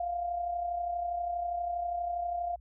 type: tone with amplitude modulation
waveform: sine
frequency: 698.5 Hz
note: F5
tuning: in tune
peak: -28 dBFS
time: 0-2.56 s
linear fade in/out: 5 ms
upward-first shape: sine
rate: 32.4 Hz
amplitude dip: 50%
effects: added 60 Hz sine -51 dBFS peak until 2.6 s